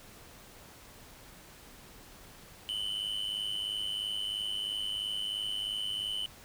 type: tone pair together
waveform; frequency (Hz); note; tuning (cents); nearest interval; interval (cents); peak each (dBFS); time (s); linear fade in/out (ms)
triangle; 2960 / 3063; F#7 / G7; 0 / -41; minor second; 59; -34 / -34; 2.69-6.26; 0
effects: pink hiss -53 dBFS RMS until 6.44 s